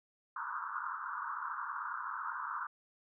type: band-pass noise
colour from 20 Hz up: white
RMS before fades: -40 dBFS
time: 0.36-2.67 s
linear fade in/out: 5 ms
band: 940 to 1500 Hz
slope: 96 dB/octave
effects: none